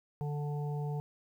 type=harmonic tone; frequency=146.83 Hz; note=D3; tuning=in tune; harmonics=1 / 3 / 5 / 6; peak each=-33 / -43 / -47 / -49 dBFS; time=0.21-1 s; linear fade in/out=0 ms; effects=11-bit